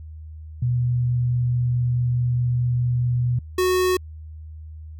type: tone pair in turn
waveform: sine / square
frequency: 122.7 / 367.7 Hz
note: B2 / F#4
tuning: -11 / -11 cents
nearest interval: octave + perfect fifth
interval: 1900 cents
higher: second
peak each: -18 / -18 dBFS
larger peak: neither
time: 0.62-3.39 / 3.58-3.97 s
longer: first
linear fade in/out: 5 ms
effects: added 78 Hz sine -35 dBFS peak until 4.99 s